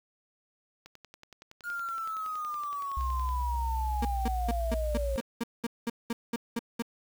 click train, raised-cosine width 0.2 ms, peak -31 dBFS, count 27, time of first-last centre 0.86-3.29 s, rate 10.7 Hz
sine linear sweep, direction down, 1430 to 523.3 Hz, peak -32 dBFS, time 1.63-5.22 s, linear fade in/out 50 ms
sine tone with pitch glide, 63.2 to 57.62 Hz, B1 to A#1, +41 to -19 cents, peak -29 dBFS, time 2.97-5.16 s, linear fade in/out 0 ms, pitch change -160 cents, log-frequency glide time 4.01-4.43 s
35% pulse tone bursts, 233.1 Hz, A#3, in tune, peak -27 dBFS, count 13, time 4.02-6.823 s, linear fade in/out 5 ms, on 31 ms, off 200 ms
effects 8-bit

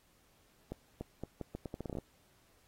accelerating click train, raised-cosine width 2 ms, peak -26 dBFS, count 14, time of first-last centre 0.72-1.986 s, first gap 290 ms, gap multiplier 0.78, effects pink hiss -69 dBFS RMS until 2.67 s + AAC 48 kbps

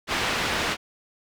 white low-pass noise, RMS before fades -26 dBFS, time 0.07-0.77 s, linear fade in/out 50 ms, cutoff 2900 Hz, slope 12 dB/octave, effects none

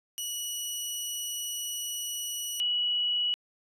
15% pulse / sine tone pair in turn, 2931 / 2931 Hz, F#7 / F#7, -17 / -17 cents, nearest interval unison, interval 0 cents, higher neither, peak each -25 dBFS, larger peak neither, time 0.18-2.6 / 2.6-3.34 s, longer first, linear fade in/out 0 ms, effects resampled to 32000 Hz

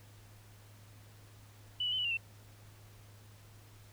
sine tone with pitch steps, 2973 / 2939 / 3054 / 2952 / 2784 / 2687 Hz, F#7 / F#7 / G7 / F#7 / F7 / E7, +8 / -12 / -46 / -5 / -6 / +33 cents, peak -31 dBFS, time 1.8-2.172 s, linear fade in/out 5 ms, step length 62 ms, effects added 104 Hz sine -55 dBFS peak until 3.92 s + pink hiss -61 dBFS RMS until 3.92 s

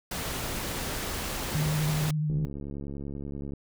pink noise, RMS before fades -33 dBFS, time 0.11-2.11 s, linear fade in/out 5 ms
sine tone with vibrato, 152.6 Hz, D#3, 33 cents flat, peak -25 dBFS, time 1.55-2.45 s, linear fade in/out 0 ms, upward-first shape triangle, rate 12 Hz, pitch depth 37 cents each way
click train, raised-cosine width 3 ms, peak -25 dBFS, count 88, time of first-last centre 2.3-3.536 s, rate 70.4 Hz
effects none

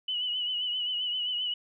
sine tone with vibrato, 2961 Hz, F#7, 1 cent sharp, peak -28 dBFS, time 0.08-1.54 s, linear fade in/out 5 ms, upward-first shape triangle, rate 7.6 Hz, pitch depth 58 cents each way, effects none

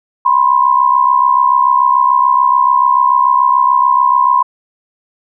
sine tone pair together, 987.8 / 1054.7 Hz, B5 / C6, 0 / +14 cents, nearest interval minor second, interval 114 cents, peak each -10 dBFS, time 0.25-4.43 s, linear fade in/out 10 ms, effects none

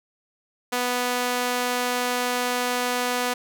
sawtooth tone with high-pass filter, 246.9 Hz, B3, in tune, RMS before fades -25 dBFS, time 0.72-3.34 s, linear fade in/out 10 ms, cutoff 520 Hz, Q 0.65, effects none

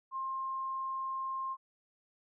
sine tone, 1061 Hz, C6, 24 cents sharp, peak -34 dBFS, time 0.11-1.57 s, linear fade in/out 50 ms, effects none

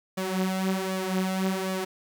sawtooth tone with flanger, 188.6 Hz, F#3, 33 cents sharp, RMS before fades -28 dBFS, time 0.17-1.85 s, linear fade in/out 10 ms, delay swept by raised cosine 1.7 to 6.8 ms, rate 1.3 Hz, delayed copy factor +0.7, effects 10-bit

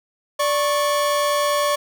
45% pulse tone pair together, 585.1 / 1100 Hz, D5 / C#6, -7 / -14 cents, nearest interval major seventh, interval 1093 cents, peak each -20 / -21 dBFS, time 0.39-1.76 s, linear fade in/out 10 ms, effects none

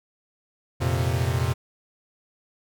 45% pulse chord, F suspended fourth, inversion none, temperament equal, 87.31 / 116.54 / 130.81 Hz, F2 / Bb2 / C3, 0 / 0 / 0 cents, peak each -26 dBFS, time 0.8-1.54 s, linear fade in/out 20 ms, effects none

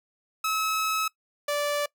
sawtooth tone pair in turn, 1291 / 583.1 Hz, E6 / D5, -37 / -13 cents, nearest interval octave + major second, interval 1376 cents, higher first, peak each -21 dBFS, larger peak neither, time 0.44-1.08 / 1.48-1.86 s, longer first, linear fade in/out 5 ms, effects noise-tail reverb RT60 0.1 s tail -22 dB re dry

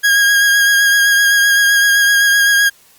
40% pulse tone with vibrato, 1635 Hz, G#6, 28 cents flat, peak -8 dBFS, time 0.03-2.7 s, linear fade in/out 20 ms, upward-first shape sine, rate 7.8 Hz, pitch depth 21 cents each way, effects white hiss -48 dBFS RMS until 2.98 s + Opus 48 kbps

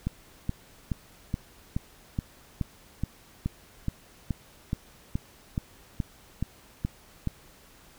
click train, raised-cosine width 5 ms, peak -15 dBFS, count 18, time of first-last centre 0.07-7.273 s, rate 2.36 Hz, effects pink hiss -55 dBFS RMS until 7.98 s

